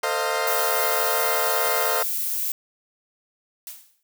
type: chord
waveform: 20% pulse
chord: F dominant seventh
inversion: first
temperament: equal with one note detuned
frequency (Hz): 450.3 / 523.3 / 622.3 / 698.5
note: A4 / C5 / Eb5 / F5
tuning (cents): +40 / 0 / 0 / 0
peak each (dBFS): -23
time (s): 0.03-2.03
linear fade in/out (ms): 5
type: noise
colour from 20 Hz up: violet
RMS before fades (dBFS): -26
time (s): 0.47-2.52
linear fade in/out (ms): 2
type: noise with exponential decay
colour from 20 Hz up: blue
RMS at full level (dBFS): -34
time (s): 3.67-4.03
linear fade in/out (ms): 1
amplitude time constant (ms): 77
effects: none